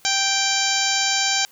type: harmonic tone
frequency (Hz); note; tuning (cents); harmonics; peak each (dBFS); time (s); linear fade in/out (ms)
784; G5; 0; 1 / 2 / 3 / 4 / 5 / 6 / 7 / 8 / 9; -27 / -27 / -27 / -27 / -27 / -27 / -27 / -27 / -27; 0.05-1.45; 0
effects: white hiss -53 dBFS RMS until 1.51 s